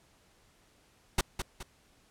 pink noise with echo, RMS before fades -25 dBFS, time 1.18-1.21 s, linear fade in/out 5 ms, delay 210 ms, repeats 2, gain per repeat -8 dB, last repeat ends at 1.63 s, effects pink hiss -65 dBFS RMS until 2.1 s + low-pass 11000 Hz 12 dB/octave

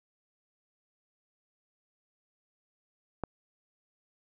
click, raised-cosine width 1 ms, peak -18 dBFS, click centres 3.237 s, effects none

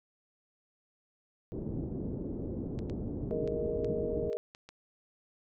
white low-pass noise, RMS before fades -37 dBFS, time 1.52-4.3 s, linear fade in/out 0 ms, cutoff 370 Hz, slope 24 dB/octave
clicks, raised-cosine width 0.2 ms, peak -32 dBFS, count 7, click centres 2.79 / 2.898 / 3.476 / 3.846 / 4.33 / 4.549 / 4.69 s
sine chord, Ab suspended second, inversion none, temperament just, 415.3 / 467.2 / 623 Hz, Ab4 / Bb4 / Eb5, 0 / +4 / +2 cents, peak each -36 / -34 / -39 dBFS, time 3.31-4.37 s, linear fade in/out 0 ms
effects none

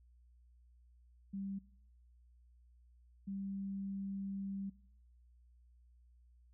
sine tone bursts at uneven times, 196 Hz, G3, in tune, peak -39 dBFS, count 2, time 1.33-1.59 / 3.27-4.7 s, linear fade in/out 10 ms, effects noise-tail reverb RT60 0.7 s tail -22 dB re dry + added 60 Hz sine -62 dBFS peak until 6.53 s

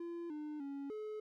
triangle tone with pitch steps, 341.4 / 301 / 279.2 / 428 Hz, F4 / D4 / C#4 / A4, -39 / +43 / +13 / -48 cents, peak -39 dBFS, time 0-1.2 s, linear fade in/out 5 ms, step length 300 ms, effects none

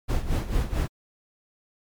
brown noise with tremolo, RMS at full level -22 dBFS, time 0.08-0.88 s, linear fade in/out 20 ms, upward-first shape sine, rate 4.5 Hz, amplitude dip 75%, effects MP3 96 kbps

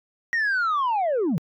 sine linear sweep, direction down, 1897 to 136.7 Hz, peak -18 dBFS, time 0.33-1.38 s, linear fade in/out 0 ms, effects tanh soft clip ceiling -19 dBFS

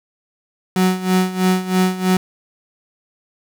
35% pulse tone with tremolo, 185.2 Hz, F#3, 2 cents sharp, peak -10 dBFS, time 0.76-2.17 s, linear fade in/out 2 ms, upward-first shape sine, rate 3.1 Hz, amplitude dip 80%, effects none

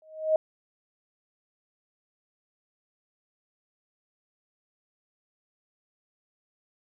sine tone with exponential growth, 628 Hz, D#5, 16 cents sharp, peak -16 dBFS, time 0.02-0.36 s, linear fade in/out 2 ms, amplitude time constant 72 ms, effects none

